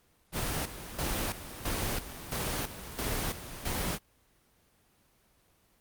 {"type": "noise with tremolo", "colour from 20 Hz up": "pink", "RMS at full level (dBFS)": -32, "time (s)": [0.32, 3.99], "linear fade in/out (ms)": 50, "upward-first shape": "square", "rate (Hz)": 1.5, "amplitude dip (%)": 70, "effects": ["pink hiss -67 dBFS RMS until 5.8 s", "Opus 24 kbps"]}